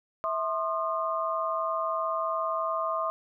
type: tone cluster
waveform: sine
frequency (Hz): 652 / 1058 / 1221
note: E5 / C6 / D#6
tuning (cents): -19 / +19 / -33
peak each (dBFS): -31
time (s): 0.24-3.1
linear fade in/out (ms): 0
effects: none